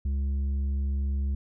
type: tone with tanh clipping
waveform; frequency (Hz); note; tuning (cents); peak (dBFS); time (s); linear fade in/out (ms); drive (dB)
sine; 69; C#2; -7; -26; 0.05-1.35; 5; 6
effects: none